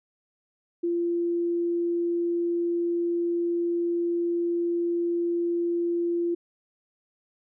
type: tone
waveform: sine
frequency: 343.5 Hz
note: F4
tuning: 29 cents flat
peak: -23 dBFS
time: 0.83-6.35 s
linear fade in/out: 10 ms
effects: none